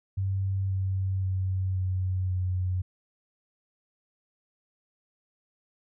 sine tone with pitch steps, 96.5 / 95.28 / 94.08 / 92.89 / 91.72 Hz, G2 / G2 / F#2 / F#2 / F#2, -27 / -49 / +29 / +7 / -15 cents, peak -25 dBFS, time 0.17-2.82 s, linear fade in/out 10 ms, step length 530 ms, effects none

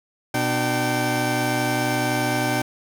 20% pulse tone cluster, 123.7 / 299.7 / 772 Hz, B2 / D4 / G5, +3 / +35 / -27 cents, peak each -20 dBFS, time 0.34-2.62 s, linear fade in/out 5 ms, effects none

